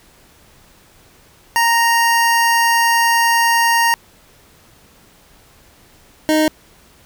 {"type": "tone pair in turn", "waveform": "25% pulse", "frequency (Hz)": [930, 310.4], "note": ["A#5", "D#4"], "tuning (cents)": [-4, -4], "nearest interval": "octave + perfect fifth", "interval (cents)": 1900, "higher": "first", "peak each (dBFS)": -8, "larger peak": "neither", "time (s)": [[1.56, 3.94], [6.29, 6.48]], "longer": "first", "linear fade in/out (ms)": 0, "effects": ["pink hiss -49 dBFS RMS until 7.05 s"]}